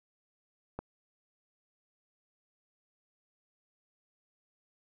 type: click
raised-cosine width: 1 ms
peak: -23 dBFS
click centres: 0.79 s
effects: none

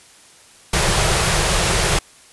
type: band-stop noise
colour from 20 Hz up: pink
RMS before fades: -17 dBFS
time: 0.73-1.99 s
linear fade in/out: 5 ms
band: 200 to 330 Hz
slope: 96 dB/octave
effects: white hiss -47 dBFS RMS until 2.32 s + resampled to 24000 Hz

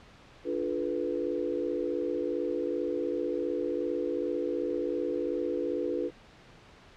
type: chord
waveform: sine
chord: B half-diminished seventh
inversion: first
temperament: equal with one note detuned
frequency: 293.7 / 349.2 / 431.2 / 493.9 Hz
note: D4 / F4 / A4 / B4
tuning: 0 / 0 / -35 / 0 cents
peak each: -35 / -33 / -35 / -33 dBFS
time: 0.44-6.11 s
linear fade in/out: 50 ms
effects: pink hiss -54 dBFS RMS until 6.96 s + low-pass 4000 Hz 12 dB/octave

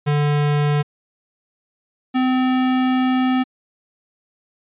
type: tone pair in turn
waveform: square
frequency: 146.83 / 256.7 Hz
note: D3 / C4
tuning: 0 / -33 cents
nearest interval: minor seventh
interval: 967 cents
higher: second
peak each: -16 dBFS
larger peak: neither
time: 0.06-0.83 / 2.14-3.44 s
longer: second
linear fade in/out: 20 ms
effects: resampled to 8000 Hz

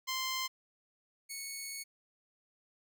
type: tone pair in turn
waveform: 10% pulse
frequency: 1044 / 2212 Hz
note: C6 / C#7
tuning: -4 / -4 cents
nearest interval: octave + minor second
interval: 1300 cents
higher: second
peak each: -25 / -31 dBFS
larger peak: first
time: 0.07-0.48 / 1.29-1.84 s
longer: second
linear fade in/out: 20 ms
effects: none

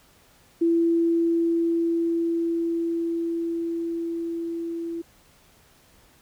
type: tone with level ramp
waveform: sine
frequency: 335 Hz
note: E4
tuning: 28 cents sharp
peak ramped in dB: -17 to -28 dBFS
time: 0.61-5.02 s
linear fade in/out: 10 ms
effects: pink hiss -57 dBFS RMS until 6.21 s

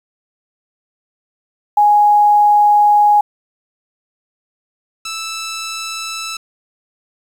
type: tone pair in turn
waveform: sine / 5% pulse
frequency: 830.6 / 1318.5 Hz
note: G#5 / E6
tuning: 0 / 0 cents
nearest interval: minor sixth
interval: 800 cents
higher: second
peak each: -7 dBFS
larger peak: neither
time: 1.77-3.21 / 5.05-6.37 s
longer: first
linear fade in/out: 5 ms
effects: low-pass 6000 Hz 12 dB/octave + 7-bit

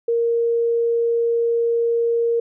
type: tone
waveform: sine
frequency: 466.2 Hz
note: A#4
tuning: in tune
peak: -16 dBFS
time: 0.08-2.4 s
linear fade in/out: 5 ms
effects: none

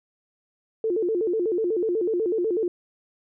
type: tone with vibrato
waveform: sine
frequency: 395.8 Hz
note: G4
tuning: 17 cents sharp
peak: -21 dBFS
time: 0.84-2.68 s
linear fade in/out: 2 ms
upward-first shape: square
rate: 8.1 Hz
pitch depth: 200 cents each way
effects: none

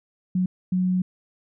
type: tone bursts at uneven times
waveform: sine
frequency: 183.4 Hz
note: F#3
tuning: 15 cents flat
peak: -19 dBFS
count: 2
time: 0.35-0.46 / 0.72-1.02 s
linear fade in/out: 5 ms
effects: none

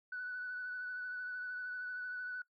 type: tone with vibrato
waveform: sine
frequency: 1487 Hz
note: F#6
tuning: 8 cents sharp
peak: -38 dBFS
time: 0.12-2.42 s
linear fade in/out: 5 ms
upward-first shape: triangle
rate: 13 Hz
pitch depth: 25 cents each way
effects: noise-tail reverb RT60 0.1 s tail -20 dB re dry + tanh soft clip ceiling -34 dBFS

